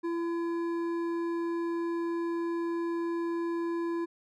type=tone with hard clipping; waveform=sine; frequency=337.9 Hz; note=E4; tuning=43 cents sharp; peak=-31 dBFS; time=0.03-4.06 s; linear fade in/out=20 ms; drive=9 dB; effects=none